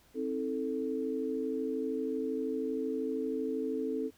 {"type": "chord", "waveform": "sine", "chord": "A diminished", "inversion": "first", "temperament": "just", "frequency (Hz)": [264, 316.8, 440], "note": ["C4", "Eb4", "A4"], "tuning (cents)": [16, 31, 0], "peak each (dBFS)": [-35, -38, -34], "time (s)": [0.14, 4.11], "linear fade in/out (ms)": 50, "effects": ["pink hiss -64 dBFS RMS until 4.17 s"]}